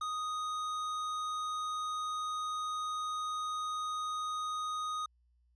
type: tone with tanh clipping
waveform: triangle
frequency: 1244.5 Hz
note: D#6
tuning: in tune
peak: -36 dBFS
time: 0.01-5.06 s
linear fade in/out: 5 ms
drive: 17 dB
effects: added 60 Hz sine -67 dBFS peak until 5.55 s + resampled to 24000 Hz